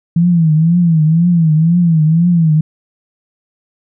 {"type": "tone with vibrato", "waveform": "sine", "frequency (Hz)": 164.81, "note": "E3", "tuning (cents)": 0, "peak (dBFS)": -7, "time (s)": [0.16, 2.61], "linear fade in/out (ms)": 5, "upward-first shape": "triangle", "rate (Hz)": 2, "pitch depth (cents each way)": 140, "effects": []}